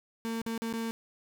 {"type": "tone with dropouts", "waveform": "35% pulse", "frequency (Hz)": 227.3, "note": "A#3", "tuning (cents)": -43, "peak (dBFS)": -30, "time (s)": [0.25, 0.91], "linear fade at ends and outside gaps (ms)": 0, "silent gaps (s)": [[0.417, 0.463], [0.578, 0.62], [0.727, 0.737]], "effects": []}